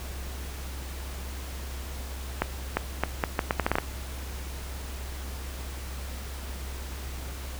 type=accelerating click train; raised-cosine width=0.5 ms; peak=-8 dBFS; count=11; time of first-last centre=2.42-3.785 s; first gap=350 ms; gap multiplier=0.76; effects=added 66 Hz sine -35 dBFS peak until 7.59 s + pink hiss -42 dBFS RMS until 7.59 s